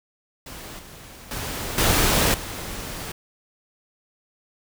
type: noise with level steps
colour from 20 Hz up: pink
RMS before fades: -38 / -43 / -30 / -19 / -33 dBFS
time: 0.46-3.12 s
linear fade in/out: 5 ms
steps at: 0.79 / 1.31 / 1.78 / 2.34 s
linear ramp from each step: 2 ms
effects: none